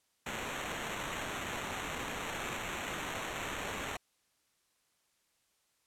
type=noise with sample-and-hold; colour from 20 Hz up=white; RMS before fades=-39 dBFS; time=0.26-3.97 s; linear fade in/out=5 ms; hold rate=4900 Hz; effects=white hiss -75 dBFS RMS until 5.86 s + low-pass 11000 Hz 12 dB/octave